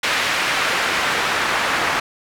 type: noise with band-pass filter sweep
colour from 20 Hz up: pink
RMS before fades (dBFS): -20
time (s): 0.03-2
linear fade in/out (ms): 5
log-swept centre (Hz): 2100 to 1400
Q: 0.9
effects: none